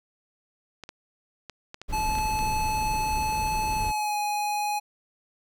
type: clicks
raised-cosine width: 0.2 ms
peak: -22 dBFS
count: 8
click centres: 0.837 / 0.891 / 1.497 / 1.744 / 1.816 / 2.153 / 2.185 / 2.39 s
type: noise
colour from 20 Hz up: brown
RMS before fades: -32 dBFS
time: 1.88-3.92 s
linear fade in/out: 20 ms
type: tone with pitch glide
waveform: square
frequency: 864 to 833.1 Hz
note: A5 to G#5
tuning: -32 to +5 cents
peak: -26 dBFS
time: 1.92-4.8 s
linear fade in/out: 20 ms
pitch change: -63 cents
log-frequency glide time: 3.77-4.17 s
effects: none